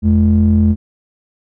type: ring-modulated tone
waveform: triangle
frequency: 64.5 Hz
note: C2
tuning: 24 cents flat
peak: -3 dBFS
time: 0.02-0.76 s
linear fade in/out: 50 ms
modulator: 149 Hz
effects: none